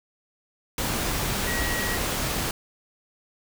sine tone in noise, 1910 Hz, A#6, 42 cents sharp, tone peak -30 dBFS, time 1.47-1.97 s, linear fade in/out 2 ms, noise pink, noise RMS -27 dBFS, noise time 0.78-2.51 s, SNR -6 dB, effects none

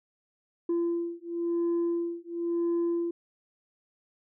sine beating tone pair, 340.5 / 341.47 Hz, F4 / F4, -44 / -39 cents, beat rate 0.97 Hz, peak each -28 dBFS, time 0.69-3.11 s, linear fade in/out 5 ms, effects tanh soft clip ceiling -23 dBFS

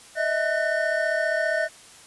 triangle tone cluster, 618 / 653 / 1495 / 1811 Hz, D#5 / E5 / F#6 / A6, -12 / -17 / +17 / +49 cents, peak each -25 / -24 / -27 / -26 dBFS, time 0.15-1.69 s, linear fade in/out 50 ms, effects white hiss -48 dBFS RMS until 2.06 s + resampled to 24000 Hz

